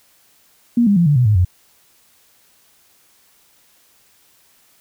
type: tone with pitch steps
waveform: sine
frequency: 237.3 / 201.9 / 171.72 / 146.08 / 124.26 / 105.71 / 89.92 Hz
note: A#3 / G#3 / F3 / D3 / B2 / G#2 / F#2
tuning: +31 / -49 / -29 / -9 / +11 / +31 / -49 cents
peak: -10 dBFS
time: 0.77-1.449 s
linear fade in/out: 5 ms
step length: 97 ms
effects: white hiss -55 dBFS RMS until 4.8 s